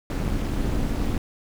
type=noise with amplitude modulation; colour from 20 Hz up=brown; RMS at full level=-21 dBFS; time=0.1-1.18 s; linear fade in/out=2 ms; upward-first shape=sine; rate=248 Hz; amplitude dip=80%; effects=none